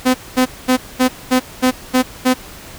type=tone bursts; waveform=sawtooth; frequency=255.2 Hz; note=C4; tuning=43 cents flat; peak=-6 dBFS; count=8; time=0.05-2.342 s; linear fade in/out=20 ms; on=94 ms; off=220 ms; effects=pink hiss -36 dBFS RMS until 2.78 s